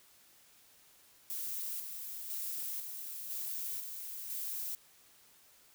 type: noise with tremolo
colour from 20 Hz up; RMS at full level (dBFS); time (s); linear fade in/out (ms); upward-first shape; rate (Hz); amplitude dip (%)
violet; -39; 1.3-4.75; 0; square; 1; 40
effects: white hiss -63 dBFS RMS until 5.74 s